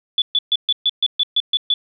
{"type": "tone bursts", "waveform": "sine", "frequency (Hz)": 3458, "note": "A7", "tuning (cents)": -31, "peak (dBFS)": -13, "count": 10, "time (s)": [0.18, 1.74], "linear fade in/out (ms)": 2, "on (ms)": 39, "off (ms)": 130, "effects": []}